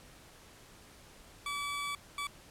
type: tone bursts at uneven times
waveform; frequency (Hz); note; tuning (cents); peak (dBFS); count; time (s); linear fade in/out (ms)
20% pulse; 1148; D6; -40; -30; 2; 1.46-1.95 / 2.18-2.27; 2
effects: pink hiss -56 dBFS RMS until 2.5 s + low-pass 12000 Hz 12 dB/octave